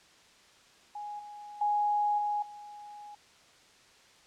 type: tone with level steps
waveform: sine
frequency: 830.6 Hz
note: G#5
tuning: in tune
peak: -37 / -43 / -25 / -28 / -44 dBFS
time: 0.95-3.15 s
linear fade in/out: 5 ms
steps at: 1.19 / 1.61 / 2.18 / 2.42 s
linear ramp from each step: 5 ms
effects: white hiss -59 dBFS RMS until 4.26 s + low-pass 6000 Hz 12 dB/octave